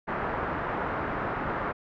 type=low-pass noise; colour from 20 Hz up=white; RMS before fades=-31 dBFS; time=0.07-1.73 s; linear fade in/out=20 ms; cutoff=1500 Hz; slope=24 dB/octave; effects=none